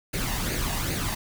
pink noise with flanger, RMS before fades -28 dBFS, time 0.13-1.15 s, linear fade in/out 10 ms, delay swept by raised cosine 0.45 to 1.1 ms, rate 2.5 Hz, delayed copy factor +0.55, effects none

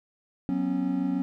triangle chord, F# suspended fourth, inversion none, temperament equal with one note detuned, 185 / 246.9 / 273.4 Hz, F#3 / B3 / C#4, 0 / 0 / -24 cents, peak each -28 / -29 / -25 dBFS, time 0.49-1.22 s, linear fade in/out 0 ms, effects none

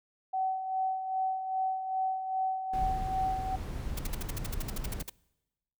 sine tone with tremolo, 758 Hz, F#5, 42 cents sharp, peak -27 dBFS, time 0.33-3.56 s, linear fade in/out 10 ms, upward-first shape sine, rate 2.5 Hz, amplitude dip 55%
brown noise, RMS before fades -36 dBFS, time 2.73-5.03 s, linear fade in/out 5 ms
white noise bursts, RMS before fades -38 dBFS, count 15, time 3.97-5.097 s, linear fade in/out 5 ms, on 21 ms, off 58 ms
effects noise-tail reverb RT60 1.0 s tail -24 dB re dry

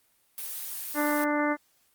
blue noise, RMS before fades -36 dBFS, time 0.38-1.24 s, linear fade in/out 0 ms
harmonic tone, 295.4 Hz, D4, 10 cents sharp, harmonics 1 / 2 / 3 / 4 / 5 / 6 / 7, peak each -27 / -30 / -32 / -33 / -34 / -35 / -35 dBFS, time 0.94-1.57 s, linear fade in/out 50 ms
effects white hiss -67 dBFS RMS until 1.94 s + Opus 32 kbps

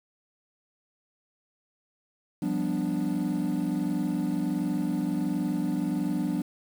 triangle chord, G dominant seventh, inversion third, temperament equal, 174.61 / 196 / 246.9 / 293.7 Hz, F3 / G3 / B3 / D4, 0 / 0 / 0 / 0 cents, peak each -29 / -29 / -29 / -27 dBFS, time 2.42-6.42 s, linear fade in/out 5 ms, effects tanh soft clip ceiling -18 dBFS + 8-bit

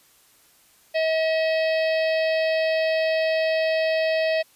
harmonic tone, 640 Hz, D#5, 49 cents sharp, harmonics 1 / 3 / 4 / 5 / 6 / 7 / 8, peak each -20 / -30 / -31 / -38 / -40 / -37 / -42 dBFS, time 0.94-4.43 s, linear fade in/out 20 ms, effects white hiss -57 dBFS RMS until 4.55 s + resampled to 32000 Hz

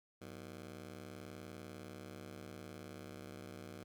15% pulse ring-modulated tone, 139.4 Hz, C#3, 10 cents sharp, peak -39 dBFS, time 0.21-3.84 s, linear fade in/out 10 ms, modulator 39.6 Hz, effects none

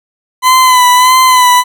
40% pulse tone with vibrato, 1010 Hz, B5, 39 cents sharp, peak -3 dBFS, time 0.42-1.64 s, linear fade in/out 50 ms, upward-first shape sine, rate 1.6 Hz, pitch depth 39 cents each way, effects none

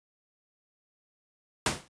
pink noise with exponential decay, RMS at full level -21 dBFS, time 1.66-1.88 s, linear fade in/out 2 ms, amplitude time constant 46 ms, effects high-pass 100 Hz 12 dB/octave + resampled to 22050 Hz

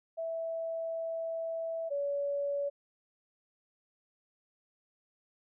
sine tone pair in turn, 657 / 567.6 Hz, E5 / C#5, -6 / +41 cents, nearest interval minor third, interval 253 cents, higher first, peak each -33 / -30 dBFS, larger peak second, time 0.17-1.9 / 1.9-2.7 s, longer first, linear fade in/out 20 ms, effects none

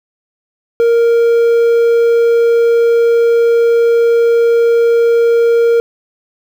triangle tone, 466.2 Hz, A#4, in tune, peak -5 dBFS, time 0.8-5.8 s, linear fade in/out 0 ms, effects 7-bit

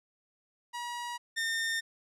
sawtooth tone pair in turn, 960 / 1817.1 Hz, B5 / A#6, -49 / -45 cents, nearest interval major seventh, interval 1104 cents, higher second, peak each -32 / -26 dBFS, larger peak second, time 0.73-1.18 / 1.36-1.81 s, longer neither, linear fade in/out 20 ms, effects low-pass 10000 Hz 12 dB/octave

